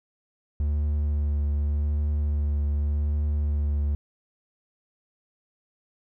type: tone with vibrato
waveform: triangle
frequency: 73.42 Hz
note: D2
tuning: in tune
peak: -20 dBFS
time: 0.6-3.95 s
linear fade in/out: 0 ms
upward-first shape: triangle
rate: 0.85 Hz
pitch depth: 21 cents each way
effects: none